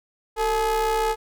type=ring-modulated tone; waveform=square; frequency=207.7 Hz; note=G#3; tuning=in tune; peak=-18 dBFS; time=0.36-1.16 s; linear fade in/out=50 ms; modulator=656 Hz; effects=none